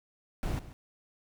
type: noise with echo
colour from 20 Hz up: brown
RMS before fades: -32 dBFS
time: 0.43-0.59 s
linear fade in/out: 0 ms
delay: 140 ms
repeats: 1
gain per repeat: -15 dB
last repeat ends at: 0.73 s
effects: none